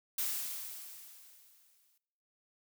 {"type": "noise with exponential decay", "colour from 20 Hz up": "blue", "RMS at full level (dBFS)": -33, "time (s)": [0.18, 1.98], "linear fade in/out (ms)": 5, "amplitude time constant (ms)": 390, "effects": ["noise-tail reverb RT60 1.0 s tail -22 dB re dry"]}